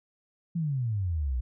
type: exponential sweep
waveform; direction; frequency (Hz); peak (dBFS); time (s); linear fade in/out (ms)
sine; down; 174.61 to 58.5; -26; 0.55-1.41; 10
effects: none